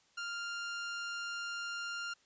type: tone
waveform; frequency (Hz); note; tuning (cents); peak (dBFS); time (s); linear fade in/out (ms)
sawtooth; 1396.9; F6; 0; -34; 0.17-2.14; 10
effects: white hiss -69 dBFS RMS until 2.25 s + resampled to 16000 Hz